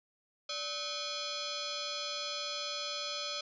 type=tone with frequency modulation; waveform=sine; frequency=349.2 Hz; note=F4; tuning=in tune; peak=-35 dBFS; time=0.49-3.41 s; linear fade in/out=5 ms; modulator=933 Hz; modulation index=5.5; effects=resampled to 16000 Hz